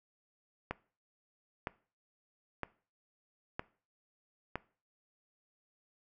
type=click train; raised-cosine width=0.5 ms; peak=-20 dBFS; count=5; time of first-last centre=0.71-4.556 s; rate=1.04 Hz; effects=noise-tail reverb RT60 0.4 s tail -20 dB re dry